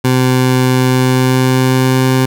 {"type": "tone with pitch glide", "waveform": "20% pulse", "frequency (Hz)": [128.1, 130.11], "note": ["C3", "C3"], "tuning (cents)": [-36, -9], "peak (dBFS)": -4, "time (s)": [0.04, 2.26], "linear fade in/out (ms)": 10, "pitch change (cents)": 27, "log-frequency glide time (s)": [0.78, 2.05], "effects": []}